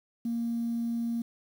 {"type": "tone", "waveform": "sine", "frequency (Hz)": 233.1, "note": "A#3", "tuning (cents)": 0, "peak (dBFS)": -27, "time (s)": [0.25, 1.22], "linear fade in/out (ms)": 5, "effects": ["tanh soft clip ceiling -24 dBFS", "9-bit"]}